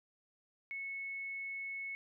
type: tone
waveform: sine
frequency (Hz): 2200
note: C#7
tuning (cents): -14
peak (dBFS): -39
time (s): 0.71-1.95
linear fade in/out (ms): 0
effects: none